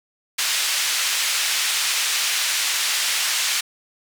pink band-pass noise, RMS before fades -22 dBFS, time 0.38-3.61 s, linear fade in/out 10 ms, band 2200 to 9400 Hz, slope 12 dB/octave, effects none

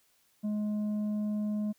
sine tone with tanh clipping, 210.3 Hz, G#3, 22 cents sharp, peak -30 dBFS, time 0.43-1.73 s, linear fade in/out 20 ms, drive 5 dB, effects white hiss -69 dBFS RMS until 1.78 s

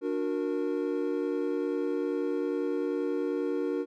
triangle chord, D augmented, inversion none, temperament equal with one note detuned, 293.7 / 363.8 / 466.2 Hz, D4 / F#4 / A#4, 0 / -29 / 0 cents, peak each -30 dBFS, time 0.01-3.86 s, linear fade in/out 50 ms, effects none

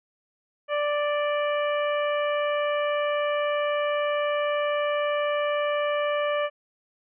harmonic tone, 587.3 Hz, D5, in tune, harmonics 1 / 2 / 3 / 4 / 5, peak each -24 / -30 / -34 / -36 / -38 dBFS, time 0.68-6.5 s, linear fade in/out 50 ms, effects none

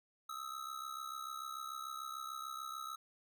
square ring-modulated tone, 1287 Hz, E6, 42 cents flat, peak -40 dBFS, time 0.29-2.96 s, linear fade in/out 5 ms, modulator 33.4 Hz, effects none

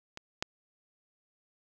clicks, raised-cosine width 0.2 ms, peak -24 / -13 dBFS, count 2, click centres 0.174 / 0.425 s, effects none

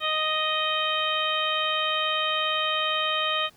harmonic tone, 622.3 Hz, D#5, in tune, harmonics 1 / 2 / 3 / 4 / 5 / 6, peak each -32 / -28 / -33 / -32 / -28 / -32 dBFS, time 0-3.5 s, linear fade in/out 50 ms, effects pink hiss -58 dBFS RMS until 3.56 s

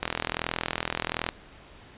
click train, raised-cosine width 0.3 ms, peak -10 dBFS, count 53, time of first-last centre 0.03-1.289 s, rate 41.3 Hz, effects pink hiss -50 dBFS RMS until 1.97 s + resampled to 8000 Hz

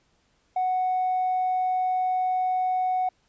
triangle tone with tanh clipping, 740 Hz, F#5, in tune, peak -22 dBFS, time 0.56-3.09 s, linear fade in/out 5 ms, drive 5 dB, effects pink hiss -67 dBFS RMS until 3.28 s + resampled to 16000 Hz

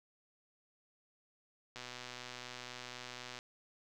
click train, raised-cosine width 0.2 ms, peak -28 dBFS, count 203, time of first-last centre 1.76-3.389 s, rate 124 Hz, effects none

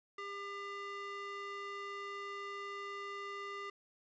square tone with band-pass filter, 400.7 Hz, G4, 38 cents sharp, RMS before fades -44 dBFS, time 0.18-3.7 s, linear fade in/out 5 ms, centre 1600 Hz, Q 1.4, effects resampled to 16000 Hz + 11-bit

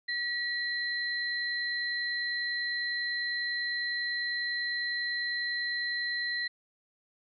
sine tone pair together, 1928 / 4085 Hz, B6 / C8, -42 / -42 cents, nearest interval octave + minor second, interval 1300 cents, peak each -31 / -35 dBFS, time 0.08-6.48 s, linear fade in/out 10 ms, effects none

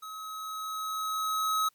square tone with level ramp, 1279 Hz, D#6, 47 cents sharp, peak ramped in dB -40 to -25 dBFS, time 0.02-1.69 s, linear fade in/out 10 ms, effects white hiss -69 dBFS RMS until 1.74 s + MP3 96 kbps

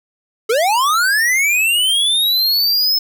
square linear sweep, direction up, 415.3 to 5240 Hz, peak -13 dBFS, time 0.49-2.99 s, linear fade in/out 10 ms, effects none

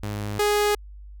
sawtooth tone pair in turn, 103.83 / 415.3 Hz, G#2 / G#4, 0 / 0 cents, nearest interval 2 octaves, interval 2400 cents, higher second, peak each -24 / -15 dBFS, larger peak second, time 0.03-0.39 / 0.39-0.75 s, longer neither, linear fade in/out 5 ms, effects added 50 Hz sine -39 dBFS peak until 1.2 s

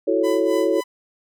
sine chord, F# minor seventh, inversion third, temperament equal, 329.6 / 370 / 440 / 554.4 Hz, E4 / F#4 / A4 / C#5, 0 / 0 / 0 / 0 cents, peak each -22 dBFS, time 0.07-0.81 s, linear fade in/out 10 ms
sawtooth tone with tremolo, 1000 Hz, B5, 21 cents sharp, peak -25 dBFS, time 0.23-0.84 s, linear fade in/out 20 ms, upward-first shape sine, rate 3.7 Hz, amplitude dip 85%
effects none

